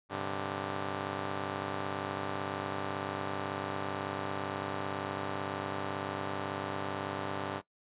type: chord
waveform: 5% pulse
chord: G suspended fourth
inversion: none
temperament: just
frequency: 98 / 130.67 / 147 Hz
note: G2 / C3 / D3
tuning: 0 / -2 / +2 cents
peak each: -27 / -31 / -29 dBFS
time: 0.09-7.62 s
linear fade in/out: 50 ms
effects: noise-tail reverb RT60 0.1 s tail -17 dB re dry + resampled to 8000 Hz